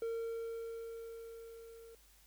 triangle tone with level ramp, 457.9 Hz, A#4, 31 cents flat, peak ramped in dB -33 to -51 dBFS, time 0.02-1.95 s, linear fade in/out 2 ms, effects added 50 Hz sine -66 dBFS peak until 2.26 s + white hiss -66 dBFS RMS until 2.26 s

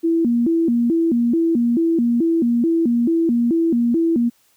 sine tone with vibrato, 280 Hz, C#4, 18 cents sharp, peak -14 dBFS, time 0.03-4.3 s, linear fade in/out 20 ms, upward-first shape square, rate 2.3 Hz, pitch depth 290 cents each way, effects white hiss -59 dBFS RMS until 4.56 s

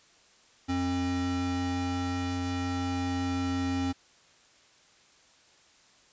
square tone pair together, 89.43 / 268 Hz, F2 / C4, +42 / +42 cents, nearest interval octave + perfect fifth, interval 1900 cents, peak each -34 / -30 dBFS, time 0.68-3.93 s, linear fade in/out 20 ms, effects white hiss -60 dBFS RMS until 6.12 s + resampled to 16000 Hz

